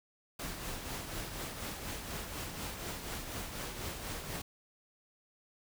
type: noise with tremolo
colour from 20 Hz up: pink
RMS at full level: -39 dBFS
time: 0.39-4.42 s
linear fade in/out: 5 ms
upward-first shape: triangle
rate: 4.1 Hz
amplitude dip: 50%
effects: none